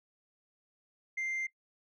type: tone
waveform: sine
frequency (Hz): 2093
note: C7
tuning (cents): 0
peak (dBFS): -30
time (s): 1.17-1.47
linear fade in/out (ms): 10
effects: noise-tail reverb RT60 0.1 s tail -20 dB re dry + tanh soft clip ceiling -31 dBFS